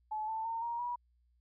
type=tone with pitch steps; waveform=sine; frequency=860 / 885.7 / 912.2 / 939.5 / 967.6 Hz; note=A5 / A5 / A#5 / A#5 / B5; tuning=-40 / +11 / -38 / +13 / -36 cents; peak=-34 dBFS; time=0.11-0.96 s; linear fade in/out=10 ms; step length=170 ms; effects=added 60 Hz sine -68 dBFS peak until 1.4 s

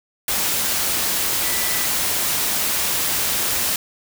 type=tone in noise; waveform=sine; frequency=1975.5 Hz; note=B6; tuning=in tune; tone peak=-31 dBFS; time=1.43-1.86 s; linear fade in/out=2 ms; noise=white; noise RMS=-21 dBFS; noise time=0.28-3.76 s; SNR=-13 dB; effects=none

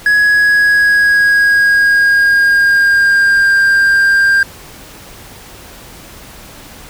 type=tone with pitch glide; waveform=triangle; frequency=1675 to 1593.8 Hz; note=G#6 to G6; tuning=+14 to +28 cents; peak=-5 dBFS; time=0.06-4.43 s; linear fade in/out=2 ms; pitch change=-86 cents; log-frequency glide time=0.18-3.63 s; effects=pink hiss -35 dBFS RMS until 6.89 s

